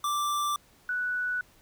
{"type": "tone pair in turn", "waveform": ["square", "sine"], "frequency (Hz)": [1174.7, 1480], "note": ["D6", "F#6"], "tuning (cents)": [0, 0], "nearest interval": "major third", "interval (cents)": 400, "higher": "second", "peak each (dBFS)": -27, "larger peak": "neither", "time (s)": [[0.04, 0.56], [0.89, 1.41]], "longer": "neither", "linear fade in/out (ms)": 2, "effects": ["pink hiss -60 dBFS RMS until 1.61 s"]}